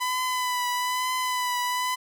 sawtooth tone with vibrato, 1000 Hz, B5, 21 cents sharp, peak -21 dBFS, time 0-1.96 s, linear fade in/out 20 ms, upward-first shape triangle, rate 1.1 Hz, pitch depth 31 cents each way, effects none

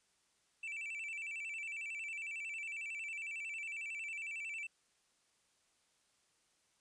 triangle tone with vibrato, 2486 Hz, D#7, 2 cents flat, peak -39 dBFS, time 0.63-4.67 s, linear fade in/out 5 ms, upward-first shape square, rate 11 Hz, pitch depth 120 cents each way, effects white hiss -75 dBFS RMS until 6.8 s + resampled to 22050 Hz

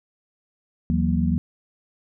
sine tone cluster, 78.2 / 166.8 / 187.6 / 235.2 Hz, D#2 / E3 / F#3 / A#3, +9 / +21 / +24 / +16 cents, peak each -24 dBFS, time 0.9-1.38 s, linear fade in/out 0 ms, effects none

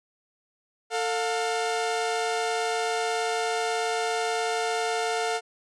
sawtooth tone pair together, 447.9 / 711 Hz, A4 / F5, +31 / +31 cents, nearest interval minor sixth, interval 800 cents, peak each -24 dBFS, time 0.9-5.41 s, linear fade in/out 50 ms, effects resampled to 22050 Hz

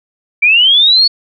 sine linear sweep, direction up, 2303 to 4453 Hz, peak -5 dBFS, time 0.42-1.08 s, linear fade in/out 10 ms, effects none

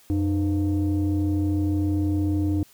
sine tone pair together, 90.26 / 303.9 Hz, F#2 / D#4, -42 / -41 cents, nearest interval octave + major sixth, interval 2101 cents, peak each -21 dBFS, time 0.1-2.63 s, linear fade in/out 0 ms, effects tanh soft clip ceiling -17 dBFS + white hiss -55 dBFS RMS until 2.73 s

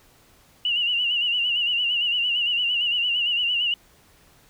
sine tone with vibrato, 2869 Hz, F7, 46 cents sharp, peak -20 dBFS, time 0.65-3.74 s, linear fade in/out 2 ms, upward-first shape sine, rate 8.8 Hz, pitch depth 70 cents each way, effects pink hiss -56 dBFS RMS until 4.49 s

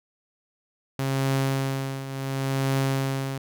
sawtooth tone with tremolo, 135.2 Hz, C#3, 43 cents flat, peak -17 dBFS, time 0.99-3.38 s, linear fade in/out 2 ms, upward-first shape triangle, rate 0.7 Hz, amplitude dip 75%, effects none

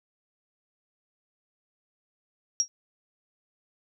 sine tone with exponential decay, 5640 Hz, F8, 16 cents sharp, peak -16 dBFS, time 2.6-2.68 s, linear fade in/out 0 ms, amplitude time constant 17 ms, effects none

